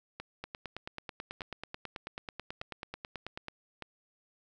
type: two click trains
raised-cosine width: 0.3 ms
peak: -23 / -24 dBFS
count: 29 / 4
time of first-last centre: 0.44-3.483 / 0.2-3.823 s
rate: 9.2 / 0.828 Hz
effects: none